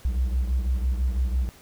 triangle beating tone pair, 61.74 / 67.74 Hz, B1 / C#2, 0 / -39 cents, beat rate 6 Hz, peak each -19 / -25 dBFS, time 0.05-1.49 s, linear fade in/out 0 ms, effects tanh soft clip ceiling -17 dBFS + pink hiss -51 dBFS RMS until 1.61 s

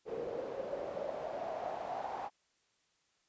pink noise with band-pass filter sweep, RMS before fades -40 dBFS, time 0.05-2.3 s, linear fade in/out 50 ms, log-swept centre 460 to 810 Hz, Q 6.2, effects white hiss -75 dBFS RMS until 3.28 s + resampled to 16000 Hz

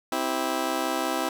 15% pulse chord, C major, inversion none, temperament just, 261.6 / 327 / 392.4 Hz, C4 / E4 / G4, 0 / -14 / +2 cents, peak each -24 / -22 / -28 dBFS, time 0.12-1.29 s, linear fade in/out 2 ms, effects none

